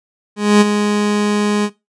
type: tone with ADSR envelope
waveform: 30% pulse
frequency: 207.7 Hz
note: G#3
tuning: in tune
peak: -3 dBFS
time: 0.36-1.7 s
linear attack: 250 ms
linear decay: 24 ms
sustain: -8 dB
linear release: 58 ms
effects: noise-tail reverb RT60 0.2 s tail -17 dB re dry + resampled to 22050 Hz